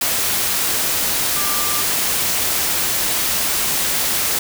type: tone in noise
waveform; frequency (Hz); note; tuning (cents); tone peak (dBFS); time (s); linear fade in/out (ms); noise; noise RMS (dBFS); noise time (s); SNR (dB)
sine; 1187; D6; +18; -27; 1.36-1.82; 5; white; -19; 0.01-4.39; -11
effects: none